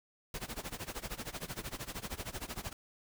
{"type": "noise with tremolo", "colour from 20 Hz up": "pink", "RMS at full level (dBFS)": -39, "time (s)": [0.34, 2.73], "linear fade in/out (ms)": 2, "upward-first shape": "sine", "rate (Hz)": 13, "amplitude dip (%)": 90, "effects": []}